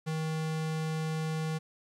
square tone, 158.2 Hz, D#3, 29 cents sharp, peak -31 dBFS, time 0.06-1.59 s, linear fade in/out 20 ms, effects low-pass 10000 Hz 12 dB/octave + 11-bit

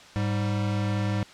square tone pair together, 104.5 / 197.27 Hz, G#2 / G3, +11 / +11 cents, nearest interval major seventh, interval 1100 cents, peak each -26 / -31 dBFS, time 0.16-1.23 s, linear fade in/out 0 ms, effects white hiss -48 dBFS RMS until 1.33 s + low-pass 5000 Hz 12 dB/octave

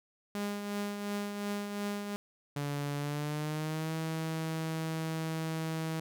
sawtooth tone with tremolo, 204.2 Hz, G#3, 29 cents flat, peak -28 dBFS, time 0.35-2.16 s, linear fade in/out 0 ms, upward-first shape triangle, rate 2.8 Hz, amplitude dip 50%
sawtooth tone with pitch glide, 143.9 to 160.59 Hz, D3 to E3, -35 to -45 cents, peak -29 dBFS, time 2.56-6 s, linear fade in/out 5 ms, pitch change +190 cents, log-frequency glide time 2.97-3.94 s
effects none

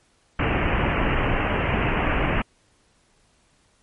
pink low-pass noise, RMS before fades -22 dBFS, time 0.39-2.42 s, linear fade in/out 5 ms, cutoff 2900 Hz, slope 96 dB/octave, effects pink hiss -62 dBFS RMS until 3.82 s + MP3 48 kbps

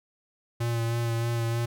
square tone with vibrato, 116.54 Hz, A#2, in tune, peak -26 dBFS, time 0.6-1.66 s, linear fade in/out 10 ms, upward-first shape sine, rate 3.2 Hz, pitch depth 21 cents each way, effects none

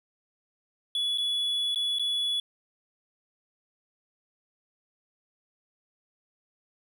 triangle tone with dropouts, 3406 Hz, G#7, 43 cents sharp, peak -24 dBFS, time 0.95-2.4 s, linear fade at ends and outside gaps 2 ms, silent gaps 1.176-1.182 / 1.747-1.758 / 1.986-1.995 s, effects none

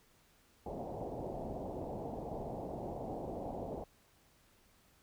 white low-pass noise, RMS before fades -42 dBFS, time 0.66-3.84 s, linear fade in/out 2 ms, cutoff 800 Hz, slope 48 dB/octave, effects pink hiss -68 dBFS RMS until 5.02 s

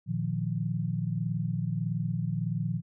sine chord, Bb suspended fourth, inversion none, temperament equal with one note detuned, 116.54 / 153.07 / 174.61 Hz, Bb2 / Eb3 / F3, 0 / -28 / 0 cents, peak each -32 dBFS, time 0.06-2.82 s, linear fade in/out 50 ms, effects none

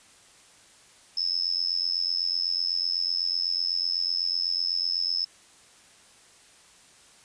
sine tone with amplitude modulation, 5220 Hz, E8, 18 cents flat, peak -20 dBFS, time 1.17-5.25 s, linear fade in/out 5 ms, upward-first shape sine, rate 88 Hz, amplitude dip 100%, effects white hiss -55 dBFS RMS until 7.24 s + resampled to 22050 Hz

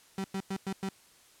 35% pulse tone bursts, 193 Hz, G3, 27 cents flat, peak -30 dBFS, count 5, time 0.18-0.89 s, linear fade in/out 2 ms, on 62 ms, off 100 ms, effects white hiss -60 dBFS RMS until 1.4 s + low-pass 11000 Hz 12 dB/octave

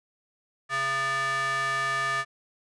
square ring-modulated tone, 271.3 Hz, C#4, 37 cents flat, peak -23 dBFS, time 0.69-2.25 s, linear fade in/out 50 ms, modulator 1490 Hz, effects resampled to 22050 Hz

